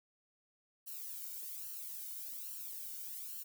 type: noise with flanger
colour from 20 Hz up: violet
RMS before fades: -45 dBFS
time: 0.86-3.44 s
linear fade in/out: 20 ms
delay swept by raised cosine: 0.69 to 1.37 ms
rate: 1.2 Hz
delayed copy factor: +0.95
effects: none